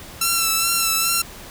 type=tone with vibrato; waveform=5% pulse; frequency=1341 Hz; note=E6; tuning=29 cents sharp; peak=-6 dBFS; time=0.21-1.22 s; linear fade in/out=5 ms; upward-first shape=sine; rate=2.4 Hz; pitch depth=33 cents each way; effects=pink hiss -39 dBFS RMS until 1.5 s